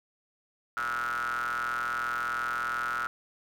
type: ring-modulated tone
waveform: square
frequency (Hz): 61.3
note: B1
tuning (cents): -12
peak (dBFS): -27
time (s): 0.77-3.07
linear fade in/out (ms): 0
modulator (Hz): 1370
effects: none